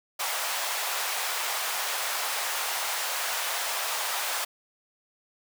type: high-pass noise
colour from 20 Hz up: pink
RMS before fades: -30 dBFS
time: 0.19-4.45 s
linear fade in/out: 10 ms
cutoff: 670 Hz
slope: 24 dB/octave
effects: none